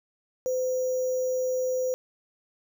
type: tone with sample-and-hold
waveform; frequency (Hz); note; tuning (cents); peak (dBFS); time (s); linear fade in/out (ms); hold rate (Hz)
sine; 511; C5; -41; -24; 0.46-1.94; 0; 6300
effects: none